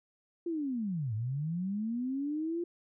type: linear two-way sweep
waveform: sine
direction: down then up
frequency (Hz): 350 to 103.83 to 350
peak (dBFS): -31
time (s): 0.46-2.64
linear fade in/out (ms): 5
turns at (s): 1.14
effects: none